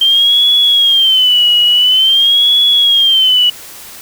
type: tone with vibrato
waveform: sine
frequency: 3136 Hz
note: G7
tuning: in tune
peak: -6 dBFS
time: 0.01-3.5 s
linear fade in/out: 5 ms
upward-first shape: sine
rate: 0.48 Hz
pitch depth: 130 cents each way
effects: white hiss -32 dBFS RMS until 4.01 s

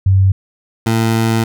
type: tone pair in turn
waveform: sine / 20% pulse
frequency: 95.9 / 112.96 Hz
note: G2 / A2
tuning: -37 / +46 cents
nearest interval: minor third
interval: 283 cents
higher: second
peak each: -7 dBFS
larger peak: neither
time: 0.06-0.32 / 0.86-1.44 s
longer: second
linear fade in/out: 5 ms
effects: none

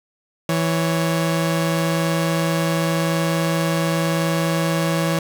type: tone pair together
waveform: sawtooth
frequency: 164.51 / 554.4 Hz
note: E3 / C#5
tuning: -3 / 0 cents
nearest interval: octave + major sixth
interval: 2103 cents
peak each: -15 / -20 dBFS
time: 0.49-5.19 s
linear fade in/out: 2 ms
effects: none

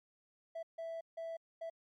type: tone bursts at uneven times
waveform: triangle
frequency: 659.3 Hz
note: E5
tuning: in tune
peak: -37 dBFS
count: 4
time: 0.55-0.63 / 0.78-1.01 / 1.17-1.37 / 1.61-1.7 s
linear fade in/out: 10 ms
effects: tanh soft clip ceiling -34 dBFS + MP3 64 kbps

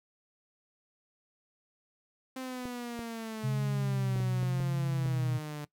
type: exponential sweep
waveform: sawtooth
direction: down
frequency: 261.6 to 146.83 Hz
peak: -33 dBFS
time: 2.36-5.65 s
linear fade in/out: 5 ms
type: clicks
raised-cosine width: 2 ms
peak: -28 dBFS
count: 7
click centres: 2.655 / 2.992 / 4.161 / 4.203 / 4.43 / 4.603 / 5.06 s
type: tone with vibrato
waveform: sine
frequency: 130 Hz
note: C3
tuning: 11 cents flat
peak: -28 dBFS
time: 3.43-5.39 s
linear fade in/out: 20 ms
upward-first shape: sine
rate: 0.92 Hz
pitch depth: 87 cents each way
effects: noise-tail reverb RT60 0.1 s tail -20 dB re dry

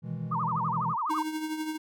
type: chord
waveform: triangle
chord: E major seventh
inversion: second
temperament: equal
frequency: 123.47 / 155.56 / 164.81 / 207.7 Hz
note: B2 / D#3 / E3 / G#3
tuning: 0 / 0 / 0 / 0 cents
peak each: -35 / -38 / -33 / -39 dBFS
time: 0.02-0.96 s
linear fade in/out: 50 ms
type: tone with vibrato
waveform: sine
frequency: 1061 Hz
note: C6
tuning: 24 cents sharp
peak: -27 dBFS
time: 0.31-1.23 s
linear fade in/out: 10 ms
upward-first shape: sine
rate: 12 Hz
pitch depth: 290 cents each way
type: tone with tremolo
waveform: square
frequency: 311.9 Hz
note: D#4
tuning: 4 cents sharp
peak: -29 dBFS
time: 1.09-1.78 s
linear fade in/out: 20 ms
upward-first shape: triangle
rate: 12 Hz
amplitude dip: 60%
effects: none

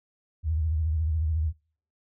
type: tone with vibrato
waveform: sine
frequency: 79 Hz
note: D#2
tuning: 27 cents sharp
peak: -23 dBFS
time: 0.43-1.53 s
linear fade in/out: 50 ms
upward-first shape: sine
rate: 14 Hz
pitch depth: 100 cents each way
effects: noise-tail reverb RT60 0.5 s tail -26 dB re dry

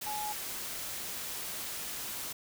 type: tone in noise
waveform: sine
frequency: 844 Hz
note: G#5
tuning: 28 cents sharp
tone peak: -35 dBFS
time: 0.06-0.33 s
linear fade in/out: 10 ms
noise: white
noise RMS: -39 dBFS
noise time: 0.01-2.33 s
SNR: +1 dB
effects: none

